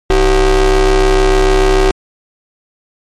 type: ring-modulated tone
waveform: 45% pulse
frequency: 174.61 Hz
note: F3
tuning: in tune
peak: -4 dBFS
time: 0.1-1.91 s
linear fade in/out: 0 ms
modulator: 208 Hz
effects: low-pass 7000 Hz 12 dB/octave + MP3 64 kbps